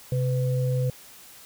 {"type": "tone pair together", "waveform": "sine", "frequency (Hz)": [130.5, 501.3], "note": ["C3", "B4"], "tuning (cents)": [-4, 26], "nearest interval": "octave + major seventh", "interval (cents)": 2330, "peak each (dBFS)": [-22, -30], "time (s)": [0.12, 0.9], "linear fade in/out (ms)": 2, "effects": ["white hiss -48 dBFS RMS until 1.45 s"]}